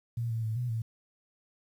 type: tone with pitch steps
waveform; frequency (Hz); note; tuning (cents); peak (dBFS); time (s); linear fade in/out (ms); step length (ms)
sine; 117.2 / 113.6 / 110.3 / 123.1 / 113.1; A#2 / A#2 / A2 / B2 / A2; +10 / -44 / +5 / -5 / +48; -29; 0.17-0.82; 5; 130
effects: 10-bit